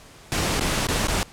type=noise with dropouts; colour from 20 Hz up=pink; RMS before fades=-23 dBFS; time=0.32-1.23 s; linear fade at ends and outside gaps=0 ms; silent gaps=0.596-0.609 / 0.869-0.886 / 1.071-1.083 s; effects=pink hiss -47 dBFS RMS until 1.32 s + low-pass 10000 Hz 12 dB/octave